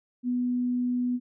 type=tone; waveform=sine; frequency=246.9 Hz; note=B3; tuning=in tune; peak=-24 dBFS; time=0.23-1.2 s; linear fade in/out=50 ms; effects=none